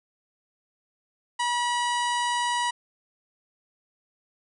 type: harmonic tone with a mistuned harmonic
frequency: 965 Hz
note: B5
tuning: 40 cents flat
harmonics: 1 / 2 / 3 / 4 / 5 / 6 / 7 / 8 / 9 / 10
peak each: -25 / -31 / -33 / -38 / -41 / -43 / -44 / -44 / -40 / -45 dBFS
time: 1.39-2.71 s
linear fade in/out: 10 ms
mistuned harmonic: 3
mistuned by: +24 cents
effects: none